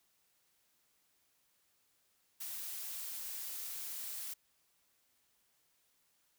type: noise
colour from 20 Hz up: blue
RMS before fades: -43 dBFS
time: 2.4-4.34 s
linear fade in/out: 10 ms
effects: white hiss -75 dBFS RMS until 6.38 s